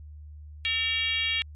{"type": "tone with frequency modulation", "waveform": "sine", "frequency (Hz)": 2794, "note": "F7", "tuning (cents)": 0, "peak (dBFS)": -24, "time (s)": [0.65, 1.42], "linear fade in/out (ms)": 0, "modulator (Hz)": 497, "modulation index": 1.5, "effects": ["added 75 Hz sine -41 dBFS peak until 1.55 s", "MP3 48 kbps"]}